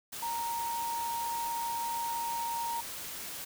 sine tone in noise, 932.3 Hz, A#5, in tune, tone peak -32 dBFS, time 0.22-2.81 s, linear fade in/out 10 ms, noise white, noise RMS -41 dBFS, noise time 0.12-3.45 s, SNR +6 dB, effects none

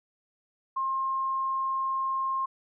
sine tone, 1065 Hz, C6, 30 cents sharp, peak -26 dBFS, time 0.76-2.46 s, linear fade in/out 10 ms, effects none

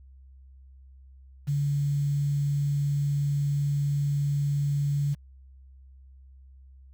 sine tone with quantisation, 143.1 Hz, D3, 45 cents flat, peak -23 dBFS, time 1.47-5.15 s, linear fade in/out 20 ms, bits 8, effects added 66 Hz sine -48 dBFS peak until 6.93 s

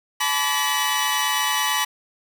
sawtooth tone cluster, 861 / 1000 / 1151 / 1920 / 2971 Hz, A5 / B5 / D6 / B6 / F#7, -38 / +21 / -35 / -49 / +6 cents, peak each -23 dBFS, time 0.2-1.85 s, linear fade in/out 10 ms, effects none

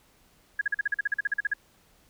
sine tone bursts, 1661.2 Hz, G#6, in tune, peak -22 dBFS, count 15, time 0.59-1.537 s, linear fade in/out 5 ms, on 23 ms, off 43 ms, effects pink hiss -62 dBFS RMS until 2.09 s

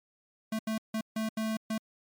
square tone bursts at uneven times, 220 Hz, A3, in tune, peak -30 dBFS, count 6, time 0.52-0.59 / 0.67-0.78 / 0.94-1.01 / 1.16-1.29 / 1.37-1.57 / 1.7-1.78 s, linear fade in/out 5 ms, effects MP3 96 kbps

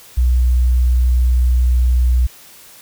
sine tone, 61.74 Hz, B1, in tune, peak -10 dBFS, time 0.17-2.27 s, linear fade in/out 10 ms, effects white hiss -42 dBFS RMS until 2.81 s

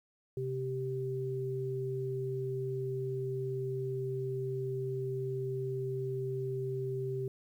sine tone pair together, 130.81 / 389.7 Hz, C3 / G4, 0 / -10 cents, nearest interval octave + perfect fifth, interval 1890 cents, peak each -36 / -35 dBFS, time 0.37-7.28 s, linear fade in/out 2 ms, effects 11-bit

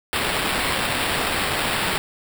white noise with sample-and-hold, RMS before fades -23 dBFS, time 0.13-1.98 s, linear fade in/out 0 ms, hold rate 6300 Hz, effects none

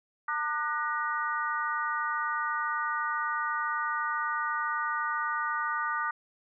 sine tone cluster, 907 / 1203 / 1475 / 1895 Hz, A#5 / D6 / F#6 / A#6, -48 / +41 / -6 / +28 cents, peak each -36 / -31 / -33 / -37 dBFS, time 0.28-6.11 s, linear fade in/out 5 ms, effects none

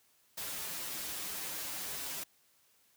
white noise with comb filter, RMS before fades -40 dBFS, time 0.37-2.24 s, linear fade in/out 10 ms, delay 8.4 ms, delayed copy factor -1, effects white hiss -69 dBFS RMS until 2.96 s + high-pass 60 Hz 12 dB/octave

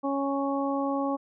harmonic tone, 277 Hz, C#4, 1 cent flat, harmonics 1 / 2 / 3 / 4, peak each -28 / -31 / -33 / -34 dBFS, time 0.03-1.17 s, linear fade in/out 20 ms, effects none

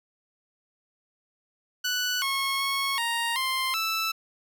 15% pulse tone with pitch steps, 1484 / 1091 / 1099 / 933 / 1049 / 1320 Hz, F#6 / C#6 / C#6 / A#5 / C6 / E6, +5 / -28 / -15 / +1 / +4 / +2 cents, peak -19 dBFS, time 1.84-4.12 s, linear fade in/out 10 ms, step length 380 ms, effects none

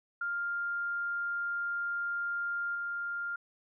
sine tone with level steps, 1400 Hz, F6, 4 cents sharp, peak -31 / -33 dBFS, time 0.21-3.36 s, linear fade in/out 5 ms, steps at 2.75 s, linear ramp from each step 2 ms, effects none

